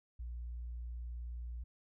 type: tone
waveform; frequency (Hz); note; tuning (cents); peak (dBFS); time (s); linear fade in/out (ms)
sine; 59.4; A#1; +33; -39; 0.19-1.64; 10
effects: tanh soft clip ceiling -37 dBFS